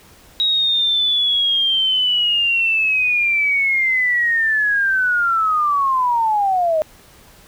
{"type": "linear sweep", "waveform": "sine", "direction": "down", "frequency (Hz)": [3817, 610], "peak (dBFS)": -14, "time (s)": [0.4, 6.82], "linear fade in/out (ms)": 0, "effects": ["pink hiss -47 dBFS RMS until 7.47 s"]}